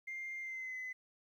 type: tone with pitch glide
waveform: sine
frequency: 2105 to 2024 Hz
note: C7 to B6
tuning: +10 to +42 cents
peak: -39 dBFS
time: 0.07-0.93 s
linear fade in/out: 10 ms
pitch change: -68 cents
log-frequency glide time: 0.39-0.78 s
effects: tanh soft clip ceiling -37 dBFS + 12-bit